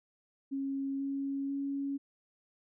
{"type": "tone with pitch steps", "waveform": "sine", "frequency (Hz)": [273.3, 275.7, 278.1], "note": ["C#4", "C#4", "C#4"], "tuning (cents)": [-24, -9, 6], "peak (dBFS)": -32, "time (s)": [0.51, 1.98], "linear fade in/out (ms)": 20, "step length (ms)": 490, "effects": []}